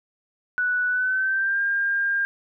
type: tone with pitch glide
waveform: sine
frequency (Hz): 1480 to 1604.7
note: F#6 to G6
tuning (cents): 0 to +40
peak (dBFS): -20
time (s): 0.58-2.25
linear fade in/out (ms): 0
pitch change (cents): +140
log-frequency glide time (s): 0.88-1.61
effects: none